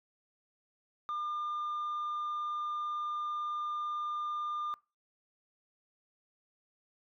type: tone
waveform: sine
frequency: 1203 Hz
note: D6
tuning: 41 cents sharp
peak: -31 dBFS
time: 1.09-4.74 s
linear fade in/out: 0 ms
effects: noise-tail reverb RT60 0.3 s tail -24 dB re dry + tanh soft clip ceiling -32 dBFS